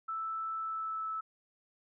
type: tone with pitch glide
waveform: sine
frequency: 1318.5 to 1307.9 Hz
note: E6 to E6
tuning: 0 to -14 cents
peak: -34 dBFS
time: 0.08-1.21 s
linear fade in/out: 10 ms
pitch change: -14 cents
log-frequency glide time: 0.55-1.09 s
effects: none